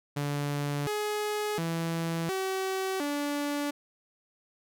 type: tone with pitch steps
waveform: sawtooth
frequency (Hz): 144.4 / 420.3 / 165.7 / 380.8 / 289.4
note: D3 / G#4 / E3 / F#4 / D4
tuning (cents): -29 / +21 / +9 / +50 / -25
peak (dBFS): -25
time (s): 0.16-3.71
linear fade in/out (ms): 10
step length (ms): 710
effects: none